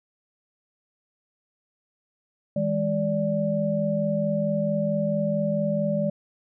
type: tone cluster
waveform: sine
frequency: 160.8 / 205.3 / 583 Hz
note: E3 / G#3 / D5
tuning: -43 / -20 / -13 cents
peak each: -28 / -26 / -25 dBFS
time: 2.56-6.1 s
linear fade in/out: 5 ms
effects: none